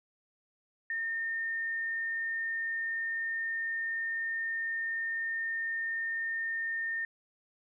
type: tone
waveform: sine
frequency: 1821 Hz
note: A#6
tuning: 41 cents flat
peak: -31 dBFS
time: 0.9-7.05 s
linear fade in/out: 2 ms
effects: none